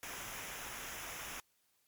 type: noise with comb filter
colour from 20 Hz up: pink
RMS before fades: -45 dBFS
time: 0.03-1.4 s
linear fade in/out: 0 ms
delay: 0.23 ms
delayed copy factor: -0.7
effects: white hiss -75 dBFS RMS until 1.87 s + MP3 96 kbps